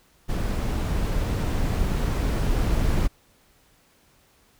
brown noise with level ramp, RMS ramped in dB -25 to -22 dBFS, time 0.28-3.08 s, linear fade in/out 20 ms, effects pink hiss -60 dBFS RMS until 4.59 s

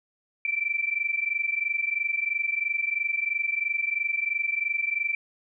sine tone pair together, 2325 / 2348 Hz, D7 / D7, -18 / -1 cents, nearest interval unison, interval 17 cents, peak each -28 / -27 dBFS, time 0.45-5.15 s, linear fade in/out 2 ms, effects none

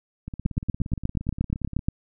two click trains, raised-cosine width 5 ms, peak -10 / -21 dBFS, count 13 / 27, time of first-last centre 0.46-1.885 / 0.28-1.792 s, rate 8.42 / 17.2 Hz, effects none

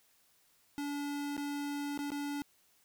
square tone with dropouts, 287.5 Hz, D4, 37 cents flat, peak -36 dBFS, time 0.78-2.42 s, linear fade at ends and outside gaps 0 ms, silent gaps 1.367-1.378 / 1.976-1.99 / 2.104-2.118 s, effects white hiss -69 dBFS RMS until 2.84 s

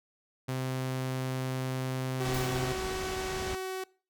sawtooth tone, 130 Hz, C3, 11 cents flat, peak -27 dBFS, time 0.48-2.73 s, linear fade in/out 10 ms
sawtooth tone with pitch glide, 380 to 376.1 Hz, F#4 to F#4, +46 to +28 cents, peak -30 dBFS, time 2.2-3.84 s, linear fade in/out 5 ms, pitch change -18 cents, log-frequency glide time 2.38-2.45 s
pink low-pass noise, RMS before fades -38 dBFS, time 2.25-3.55 s, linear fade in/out 0 ms, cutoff 7800 Hz, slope 24 dB/octave
white noise with exponential decay, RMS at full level -39 dBFS, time 2.34-2.85 s, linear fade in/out 2 ms, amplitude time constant 110 ms
effects noise-tail reverb RT60 0.4 s tail -23 dB re dry

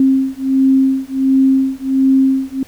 sine beating tone pair, 265.8 / 267.2 Hz, C4 / C4, +27 / +36 cents, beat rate 1.4 Hz, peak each -13 / -13 dBFS, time 0-2.63 s, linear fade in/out 2 ms, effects pink hiss -44 dBFS RMS until 2.67 s

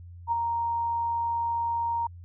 sine tone with ADSR envelope, 932.3 Hz, A#5, in tune, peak -21 dBFS, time 0.27-2.07 s, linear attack 48 ms, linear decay 19 ms, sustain -4 dB, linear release 5 ms, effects added 87 Hz sine -42 dBFS peak until 2.24 s

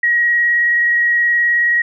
sine tone with vibrato, 1900 Hz, A#6, 33 cents sharp, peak -11 dBFS, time 0.03-1.82 s, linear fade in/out 5 ms, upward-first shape sine, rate 19 Hz, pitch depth 11 cents each way, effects none

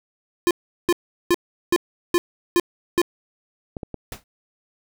square tone bursts, 349.2 Hz, F4, in tune, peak -15 dBFS, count 7, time 0.47-3.016 s, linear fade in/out 0 ms, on 38 ms, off 380 ms
clicks, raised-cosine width 2 ms, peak -17 dBFS, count 3, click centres 3.768 / 3.832 / 3.943 s
pink noise with exponential decay, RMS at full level -29 dBFS, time 4.12-4.24 s, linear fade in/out 2 ms, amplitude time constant 25 ms
effects none

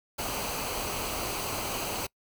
pink noise with comb filter, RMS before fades -33 dBFS, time 0.18-2.07 s, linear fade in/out 10 ms, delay 0.56 ms, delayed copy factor -0.55, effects noise-tail reverb RT60 0.1 s tail -25 dB re dry

